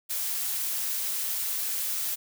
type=noise; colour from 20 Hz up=blue; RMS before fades=-30 dBFS; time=0.09-2.16 s; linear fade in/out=20 ms; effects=none